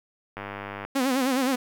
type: click train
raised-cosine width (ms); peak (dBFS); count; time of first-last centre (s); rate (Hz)
0.5; -19; 49; 0.37-0.85; 100
type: tone with vibrato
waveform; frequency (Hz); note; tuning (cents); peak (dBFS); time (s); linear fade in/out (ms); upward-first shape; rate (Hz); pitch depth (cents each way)
sawtooth; 261.6; C4; 0; -18; 0.95-1.56; 10; sine; 9.6; 100
effects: 9-bit